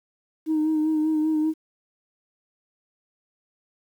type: tone with vibrato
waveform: sine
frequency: 311.1 Hz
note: D#4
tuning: in tune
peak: -18 dBFS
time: 0.46-1.54 s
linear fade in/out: 50 ms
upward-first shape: sine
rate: 5.1 Hz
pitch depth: 29 cents each way
effects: tanh soft clip ceiling -17 dBFS + 9-bit